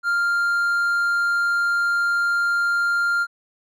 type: tone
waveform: triangle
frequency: 1396.9 Hz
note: F6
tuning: in tune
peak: -16 dBFS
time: 0.03-3.27 s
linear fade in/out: 50 ms
effects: none